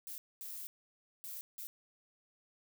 violet noise bursts at uneven times, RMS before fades -45 dBFS, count 4, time 0.07-0.18 / 0.41-0.67 / 1.24-1.41 / 1.58-1.67 s, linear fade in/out 0 ms, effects none

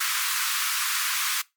pink high-pass noise, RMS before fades -26 dBFS, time 0-1.42 s, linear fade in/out 10 ms, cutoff 1100 Hz, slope 48 dB/octave, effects noise-tail reverb RT60 0.2 s tail -21 dB re dry + MP3 96 kbps

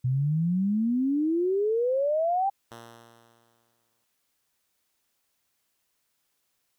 sine exponential sweep, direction up, 123.47 to 803 Hz, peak -22 dBFS, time 0.04-2.5 s, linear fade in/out 10 ms
5% pulse tone with exponential decay, 116.54 Hz, A#2, in tune, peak -30 dBFS, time 2.71-4.05 s, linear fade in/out 5 ms, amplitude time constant 290 ms
effects white hiss -75 dBFS RMS until 6.78 s

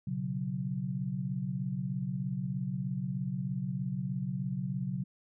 sine chord, B suspended second, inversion none, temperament equal with one note detuned, 121.77 / 138.59 / 185 Hz, B2 / C#3 / F#3, -24 / 0 / 0 cents, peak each -39 / -35 / -35 dBFS, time 0.07-5.04 s, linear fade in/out 5 ms, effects none

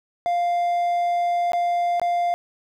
triangle tone with dropouts, 698.5 Hz, F5, in tune, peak -17 dBFS, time 0.26-2.34 s, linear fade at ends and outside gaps 0 ms, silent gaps 1.52-1.533 / 1.997-2.016 s, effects none

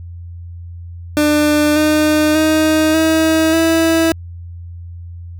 30% pulse tone with pitch steps, 298.6 / 305.4 / 312.4 / 319.5 / 326.8 Hz, D4 / D#4 / D#4 / D#4 / E4, +29 / -32 / +7 / +46 / -15 cents, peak -8 dBFS, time 1.17-4.12 s, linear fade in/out 0 ms, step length 590 ms, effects added 86 Hz sine -28 dBFS peak until 5.39 s

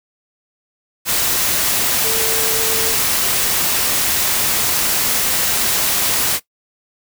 sine tone in noise, 447.6 Hz, A4, 30 cents sharp, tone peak -23 dBFS, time 2.02-2.96 s, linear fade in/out 50 ms, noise white, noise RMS -17 dBFS, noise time 1.05-6.4 s, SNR -9 dB, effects noise-tail reverb RT60 0.1 s tail -17 dB re dry

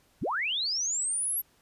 sine linear sweep, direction up, 34 to 11760 Hz, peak -27 dBFS, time 0.21-1.42 s, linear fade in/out 20 ms, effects pink hiss -65 dBFS RMS until 1.61 s + resampled to 32000 Hz

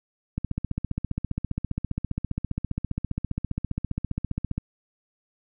click train, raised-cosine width 5 ms, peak -14 dBFS, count 64, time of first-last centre 0.38-4.58 s, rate 15 Hz, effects none

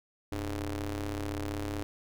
sawtooth ring-modulated tone, 105.4 Hz, G#2, 26 cents sharp, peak -26 dBFS, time 0.32-1.83 s, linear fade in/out 0 ms, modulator 193 Hz, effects none

